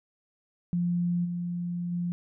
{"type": "tone with level steps", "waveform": "sine", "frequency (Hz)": 174.61, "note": "F3", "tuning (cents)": 0, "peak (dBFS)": [-24, -29, -27], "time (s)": [0.73, 2.12], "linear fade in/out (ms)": 0, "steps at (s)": [1.24, 1.91], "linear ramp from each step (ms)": 20, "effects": []}